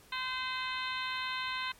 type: harmonic tone with a mistuned harmonic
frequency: 514 Hz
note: C5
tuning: 31 cents flat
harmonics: 2 / 3 / 4 / 5 / 6 / 7 / 8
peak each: -38 / -40 / -41 / -42 / -43 / -43 / -44 dBFS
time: 0.12-1.72 s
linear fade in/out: 5 ms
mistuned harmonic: 7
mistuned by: +21 cents
effects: pink hiss -59 dBFS RMS until 1.79 s + MP3 64 kbps